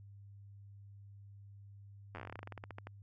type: slowing click train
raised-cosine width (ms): 0.5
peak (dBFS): -30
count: 21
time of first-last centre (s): 2.15-2.871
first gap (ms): 10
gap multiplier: 1.12
effects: added 100 Hz sine -52 dBFS peak until 3.02 s